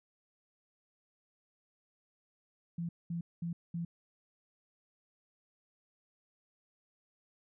sine tone bursts, 169.6 Hz, E3, 50 cents sharp, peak -34 dBFS, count 4, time 2.78-3.85 s, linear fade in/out 5 ms, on 110 ms, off 210 ms, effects none

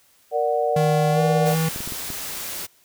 sine chord, Bb augmented, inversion none, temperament equal, 466.2 / 587.3 / 740 Hz, Bb4 / D5 / F#5, 0 / 0 / 0 cents, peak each -23 dBFS, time 0.31-1.56 s, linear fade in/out 50 ms
square tone with pitch glide, 155.56 to 161.23 Hz, D#3 to E3, 0 to -38 cents, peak -20 dBFS, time 0.76-1.69 s, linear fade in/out 5 ms, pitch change +62 cents, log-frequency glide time 1.11-1.21 s
white noise, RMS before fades -31 dBFS, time 1.45-2.67 s, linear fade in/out 20 ms
clicks, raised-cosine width 3 ms, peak -21 dBFS, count 5, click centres 1.761 / 1.805 / 1.875 / 1.922 / 2.103 s
effects white hiss -58 dBFS RMS until 2.84 s

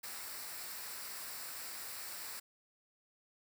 white noise with comb filter, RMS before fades -45 dBFS, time 0.03-2.4 s, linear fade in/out 10 ms, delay 0.31 ms, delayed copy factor -0.55, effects none

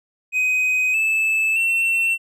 triangle tone with pitch steps, 2511 / 2622 / 2702 Hz, D#7 / E7 / E7, +15 / -10 / +42 cents, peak -15 dBFS, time 0.32-2.18 s, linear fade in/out 50 ms, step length 620 ms, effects none

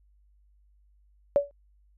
sine tone with exponential decay, 570 Hz, C#5, 48 cents sharp, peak -14 dBFS, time 1.36-1.51 s, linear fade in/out 0 ms, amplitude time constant 32 ms, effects added 50 Hz sine -59 dBFS peak until 1.97 s

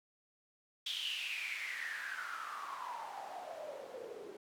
white noise with band-pass filter sweep, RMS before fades -43 dBFS, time 0.86-4.37 s, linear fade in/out 5 ms, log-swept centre 3400 to 390 Hz, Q 8.8, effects none

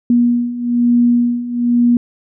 sine beating tone pair, 239.4 / 240.5 Hz, A#3 / B3, +46 / -46 cents, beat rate 1.1 Hz, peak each -16 / -12 dBFS, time 0.1-1.97 s, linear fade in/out 2 ms, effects none

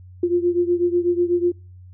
sine beating tone pair, 348.2 / 356.3 Hz, F4 / F4, -5 / +35 cents, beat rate 8.1 Hz, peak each -18 / -21 dBFS, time 0.23-1.52 s, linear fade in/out 5 ms, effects noise-tail reverb RT60 0.4 s tail -26 dB re dry + added 91 Hz sine -40 dBFS peak until 1.93 s

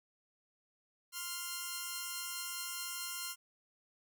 5% pulse tone pair together, 1046.5 / 1396.9 Hz, C6 / F6, 0 / 0 cents, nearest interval perfect fourth, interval 500 cents, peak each -32 / -29 dBFS, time 1.12-3.36 s, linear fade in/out 50 ms, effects none

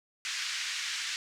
pink band-pass noise, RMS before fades -35 dBFS, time 0.25-1.16 s, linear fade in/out 0 ms, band 1700 to 6800 Hz, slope 24 dB/octave, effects none

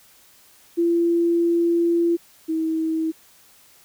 sine tone pair in turn, 340 / 320.9 Hz, F4 / E4, -46 / -46 cents, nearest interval minor second, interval 100 cents, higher first, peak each -16 / -20 dBFS, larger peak first, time 0.77-2.17 / 2.48-3.12 s, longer first, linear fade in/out 20 ms, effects white hiss -53 dBFS RMS until 3.84 s

